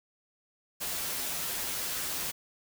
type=noise with comb filter; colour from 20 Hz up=white; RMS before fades=-34 dBFS; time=0.8-2.32 s; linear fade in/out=20 ms; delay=9.1 ms; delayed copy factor=-0.55; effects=none